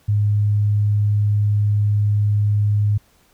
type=tone; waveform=sine; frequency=103.83 Hz; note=G#2; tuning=in tune; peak=-14 dBFS; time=0.08-2.98 s; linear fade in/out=10 ms; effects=pink hiss -57 dBFS RMS until 3.33 s